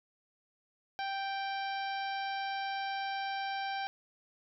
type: harmonic tone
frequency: 784 Hz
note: G5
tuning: in tune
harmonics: 1 / 2 / 3 / 4 / 5 / 6 / 7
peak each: -35 / -41 / -45 / -47 / -49 / -51 / -52 dBFS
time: 0.99-3.87 s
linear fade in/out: 0 ms
effects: none